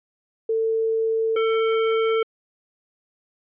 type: tone pair in turn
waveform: sine / square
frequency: 447.3 / 447.3 Hz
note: A4 / A4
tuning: +28 / +28 cents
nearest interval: unison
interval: 0 cents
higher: neither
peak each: -19 dBFS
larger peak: neither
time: 0.49-1.36 / 1.36-2.23 s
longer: neither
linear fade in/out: 5 ms
effects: resampled to 8000 Hz